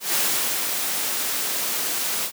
white noise with ADSR envelope, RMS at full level -21 dBFS, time 0-2.32 s, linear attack 140 ms, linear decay 450 ms, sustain -4 dB, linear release 75 ms, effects high-pass 200 Hz 12 dB/octave

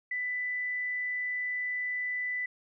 sine tone, 1990 Hz, B6, 13 cents sharp, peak -30 dBFS, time 0.11-2.46 s, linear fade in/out 5 ms, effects none

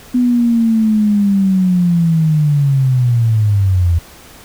sine linear sweep, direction down, 249.9 to 82.41 Hz, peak -9 dBFS, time 0.14-3.99 s, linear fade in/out 10 ms, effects pink hiss -39 dBFS RMS until 4.44 s

